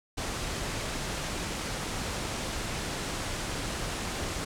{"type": "low-pass noise", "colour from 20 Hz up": "pink", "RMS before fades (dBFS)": -34, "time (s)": [0.17, 4.45], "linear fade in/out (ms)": 10, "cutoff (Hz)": 9400, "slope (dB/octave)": 24, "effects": []}